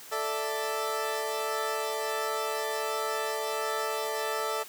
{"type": "chord", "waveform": "20% pulse", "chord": "A suspended fourth", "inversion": "none", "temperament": "equal", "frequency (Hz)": [440, 587.3, 659.3], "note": ["A4", "D5", "E5"], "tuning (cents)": [0, 0, 0], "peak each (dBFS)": [-27, -30, -31], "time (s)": [0.11, 4.64], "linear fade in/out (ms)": 20, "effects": ["white hiss -47 dBFS RMS until 4.68 s", "high-pass 150 Hz 12 dB/octave"]}